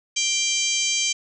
harmonic tone with a mistuned harmonic, 787 Hz, G5, 7 cents sharp, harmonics 3 / 4 / 5 / 6 / 7 / 8 / 9 / 10, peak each -27 / -26 / -34 / -30 / -31 / -25 / -32 / -35 dBFS, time 0.16-1.13 s, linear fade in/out 10 ms, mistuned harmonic 7, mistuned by +24 cents, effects none

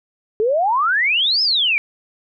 sine exponential two-way sweep, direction up then down, 415.3 to 5300 to 2266 Hz, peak -14 dBFS, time 0.4-1.78 s, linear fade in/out 0 ms, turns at 1.42 s, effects none

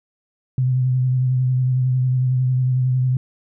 sine tone with vibrato, 127.9 Hz, C3, 39 cents flat, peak -15 dBFS, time 0.58-3.17 s, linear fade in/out 2 ms, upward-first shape sine, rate 11 Hz, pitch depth 27 cents each way, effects none

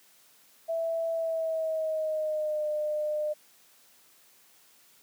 sine tone with pitch glide, 659 to 604.3 Hz, E5 to D5, -1 to +49 cents, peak -27 dBFS, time 0.68-3.34 s, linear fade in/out 20 ms, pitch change -150 cents, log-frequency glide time 1.12-2.67 s, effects white hiss -60 dBFS RMS until 5.02 s + high-pass 150 Hz 12 dB/octave

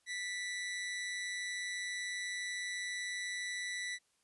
sawtooth tone with amplitude modulation, 1969 Hz, B6, 6 cents flat, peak -32 dBFS, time 0.06-3.99 s, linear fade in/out 50 ms, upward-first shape sine, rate 188 Hz, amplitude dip 40%, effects white hiss -75 dBFS RMS until 4.23 s + resampled to 24000 Hz

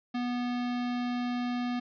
square tone, 244.7 Hz, B3, 16 cents flat, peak -30 dBFS, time 0.14-1.8 s, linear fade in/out 10 ms, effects resampled to 11025 Hz

